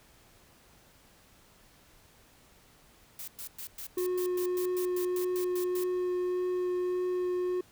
blue noise bursts, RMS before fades -41 dBFS, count 14, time 3.19-5.838 s, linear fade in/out 2 ms, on 87 ms, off 110 ms
triangle tone with vibrato, 361.7 Hz, F#4, 39 cents flat, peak -26 dBFS, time 3.97-7.61 s, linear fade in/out 5 ms, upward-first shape triangle, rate 1.7 Hz, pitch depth 9 cents each way
effects pink hiss -60 dBFS RMS until 7.71 s

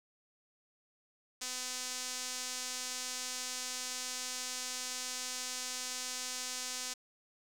sawtooth tone with band-pass filter, 253 Hz, B3, 42 cents sharp, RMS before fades -40 dBFS, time 1.41-6.94 s, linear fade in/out 10 ms, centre 6500 Hz, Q 1.6, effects 10-bit

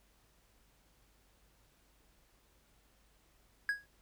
triangle tone with exponential decay, 1656 Hz, G#6, 5 cents flat, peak -25 dBFS, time 3.69-3.86 s, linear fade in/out 1 ms, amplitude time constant 35 ms, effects added 50 Hz sine -70 dBFS peak until 4.01 s + pink hiss -70 dBFS RMS until 4.01 s

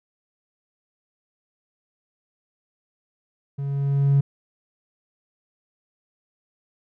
triangle tone with level ramp, 139.6 Hz, C#3, 13 cents sharp, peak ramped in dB -24 to -10 dBFS, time 3.58-4.21 s, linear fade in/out 10 ms, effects tanh soft clip ceiling -10 dBFS

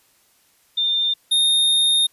sine / square tone pair in turn, 3606 / 3678 Hz, A7 / A#7, +42 / -24 cents, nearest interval unison, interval 34 cents, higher second, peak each -17 / -15 dBFS, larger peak second, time 0.77-1.14 / 1.31-2.07 s, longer second, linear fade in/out 10 ms, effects white hiss -59 dBFS RMS until 2.12 s + resampled to 32000 Hz

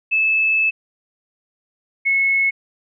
sine tone pair in turn, 2614 / 2189 Hz, E7 / C#7, -15 / -22 cents, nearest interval minor third, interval 307 cents, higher first, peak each -14 dBFS, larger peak neither, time 0.11-0.71 / 2.05-2.51 s, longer first, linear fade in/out 20 ms, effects none

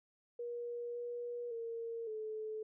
sine tone with pitch steps, 477.5 / 480.6 / 460.4 / 433.9 Hz, A#4 / B4 / A#4 / A4, +42 / -47 / -22 / -24 cents, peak -39 dBFS, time 0.39-2.63 s, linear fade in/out 5 ms, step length 560 ms, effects none

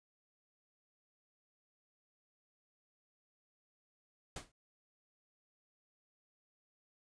pink noise with exponential decay, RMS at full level -39 dBFS, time 4.36-4.52 s, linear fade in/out 5 ms, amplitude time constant 33 ms, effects resampled to 22050 Hz

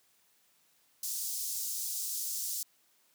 pink high-pass noise, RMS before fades -36 dBFS, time 1.03-2.63 s, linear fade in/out 2 ms, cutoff 5500 Hz, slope 24 dB/octave, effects white hiss -69 dBFS RMS until 3.14 s + high-pass 100 Hz 12 dB/octave

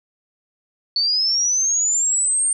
sine linear sweep, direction up, 4435 to 8800 Hz, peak -16 dBFS, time 0.96-2.53 s, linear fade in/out 2 ms, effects none

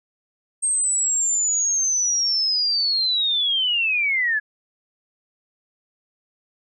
sine linear sweep, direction down, 8470 to 1669 Hz, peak -18 dBFS, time 0.62-4.4 s, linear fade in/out 20 ms, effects none

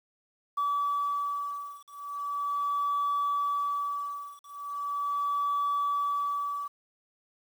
sine beating tone pair, 1148 / 1148.39 Hz, D6 / D6, -40 / -39 cents, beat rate 0.39 Hz, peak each -30 dBFS, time 0.57-6.68 s, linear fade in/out 10 ms, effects tanh soft clip ceiling -22 dBFS + 9-bit

